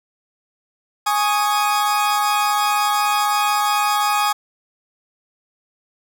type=chord; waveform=40% pulse; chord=Ab suspended fourth; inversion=none; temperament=equal; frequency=830.6 / 1108.7 / 1244.5 Hz; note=Ab5 / Db6 / Eb6; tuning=0 / 0 / 0 cents; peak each=-18 / -24 / -20 dBFS; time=1.06-4.33 s; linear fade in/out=10 ms; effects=none